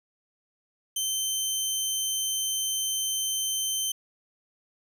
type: tone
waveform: 15% pulse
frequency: 3100 Hz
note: G7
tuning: 20 cents flat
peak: -19 dBFS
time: 0.96-3.92 s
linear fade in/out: 5 ms
effects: none